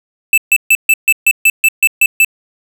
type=tone bursts; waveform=square; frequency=2641 Hz; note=E7; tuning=3 cents sharp; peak=-6 dBFS; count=11; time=0.33-2.247 s; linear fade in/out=2 ms; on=47 ms; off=140 ms; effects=none